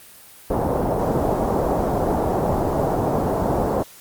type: low-pass noise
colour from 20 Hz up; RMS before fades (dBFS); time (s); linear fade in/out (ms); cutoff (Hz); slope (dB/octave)
white; -21; 0.5-3.83; 5; 790; 24
effects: white hiss -45 dBFS RMS until 4 s + Opus 32 kbps